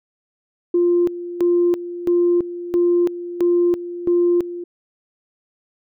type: tone with tremolo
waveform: sine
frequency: 349.2 Hz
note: F4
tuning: in tune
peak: -12 dBFS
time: 0.74-4.64 s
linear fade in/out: 5 ms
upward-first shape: square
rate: 1.5 Hz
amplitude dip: 80%
effects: tanh soft clip ceiling -8 dBFS